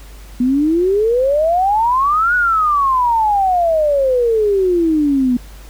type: exponential two-way sweep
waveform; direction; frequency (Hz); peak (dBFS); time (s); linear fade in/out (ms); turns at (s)
sine; up then down; 241.4 to 1480 to 241.4; -11; 0.4-5.37; 5; 2.35
effects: added 50 Hz sine -34 dBFS peak until 5.69 s + pink hiss -43 dBFS RMS until 5.69 s